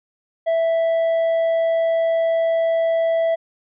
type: tone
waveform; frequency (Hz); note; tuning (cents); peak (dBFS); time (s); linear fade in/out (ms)
triangle; 659.3; E5; 0; -14; 0.46-3.36; 20
effects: resampled to 8000 Hz